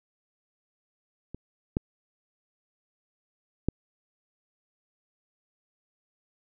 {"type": "clicks", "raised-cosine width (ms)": 3, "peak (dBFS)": [-25, -12, -11], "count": 3, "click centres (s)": [1.346, 1.769, 3.686], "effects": []}